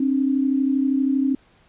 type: tone pair together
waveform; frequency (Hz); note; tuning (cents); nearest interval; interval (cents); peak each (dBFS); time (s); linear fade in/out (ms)
sine; 266.2 / 298.8; C4 / D4; +30 / +30; major second; 200; -18 / -24; 0-1.35; 5
effects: pink hiss -57 dBFS RMS until 1.68 s + resampled to 8000 Hz